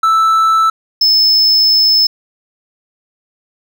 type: tone pair in turn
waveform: triangle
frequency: 1318.5 / 5232 Hz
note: E6 / E8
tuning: 0 / -14 cents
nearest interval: 2 octaves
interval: 2386 cents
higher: second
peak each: -6 dBFS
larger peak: neither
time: 0.03-0.7 / 1.01-2.07 s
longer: second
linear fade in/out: 5 ms
effects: none